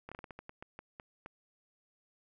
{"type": "slowing click train", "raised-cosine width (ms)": 0.5, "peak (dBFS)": -30, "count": 12, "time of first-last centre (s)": [0.09, 1.261], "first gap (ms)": 26, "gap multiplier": 1.26, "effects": []}